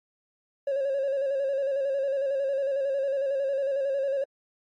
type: tone with vibrato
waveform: triangle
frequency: 548 Hz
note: C#5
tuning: 20 cents flat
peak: -21 dBFS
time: 0.67-4.24 s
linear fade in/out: 5 ms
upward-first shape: square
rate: 11 Hz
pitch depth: 42 cents each way
effects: tanh soft clip ceiling -20 dBFS + MP3 48 kbps